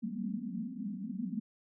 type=band-pass noise; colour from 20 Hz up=white; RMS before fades=-38 dBFS; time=0.02-1.4 s; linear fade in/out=10 ms; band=180 to 250 Hz; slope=96 dB/octave; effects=none